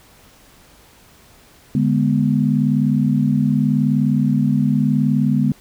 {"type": "chord", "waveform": "sine", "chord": "G# diminished", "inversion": "second", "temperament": "equal", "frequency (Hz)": [146.83, 207.7, 246.9], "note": ["D3", "G#3", "B3"], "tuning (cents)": [0, 0, 0], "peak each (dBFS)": -18, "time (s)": [1.75, 5.52], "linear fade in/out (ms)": 2, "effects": ["pink hiss -49 dBFS RMS until 5.6 s"]}